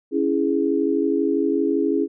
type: chord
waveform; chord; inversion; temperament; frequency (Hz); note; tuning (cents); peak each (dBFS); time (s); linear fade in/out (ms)
sine; C# minor; none; equal; 277.2 / 329.6 / 415.3; C#4 / E4 / G#4; 0 / 0 / 0; -22; 0.11-2.08; 50
effects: none